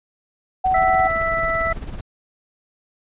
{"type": "tone", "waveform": "sine", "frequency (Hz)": 750, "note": "F#5", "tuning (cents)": 23, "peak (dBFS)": -15, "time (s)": [0.64, 1.08], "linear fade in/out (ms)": 10}
{"type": "noise with tremolo", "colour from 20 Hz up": "brown", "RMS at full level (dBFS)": -28, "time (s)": [0.65, 2.01], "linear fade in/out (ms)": 5, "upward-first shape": "sine", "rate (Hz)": 18, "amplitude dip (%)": 65}
{"type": "harmonic tone", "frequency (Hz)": 659.3, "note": "E5", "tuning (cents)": 0, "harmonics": [1, 2, 3], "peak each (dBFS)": [-23, -23, -23], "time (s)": [0.74, 1.73], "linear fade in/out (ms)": 5}
{"effects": ["resampled to 8000 Hz"]}